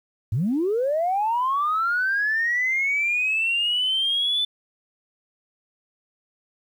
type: linear sweep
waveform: sine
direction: up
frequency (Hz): 91.9 to 3520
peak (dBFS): -19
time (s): 0.32-4.45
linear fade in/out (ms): 5
effects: tanh soft clip ceiling -15 dBFS + 9-bit